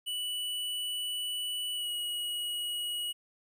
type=tone with pitch glide; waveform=square; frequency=2960 to 2909 Hz; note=F#7 to F#7; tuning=0 to -30 cents; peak=-33 dBFS; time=0.06-3.13 s; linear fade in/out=20 ms; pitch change=-30 cents; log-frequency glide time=1.74-1.89 s; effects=12-bit